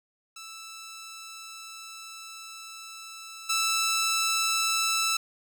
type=tone with level steps; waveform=10% pulse; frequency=1321 Hz; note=E6; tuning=3 cents sharp; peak=-33 / -16 dBFS; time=0.36-5.17 s; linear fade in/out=5 ms; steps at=3.49 s; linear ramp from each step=10 ms; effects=none